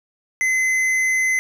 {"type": "tone with hard clipping", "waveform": "sine", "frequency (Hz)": 2045, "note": "C7", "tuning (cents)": -40, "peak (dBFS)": -18, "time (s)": [0.41, 1.39], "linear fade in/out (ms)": 0, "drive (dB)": 9, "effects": []}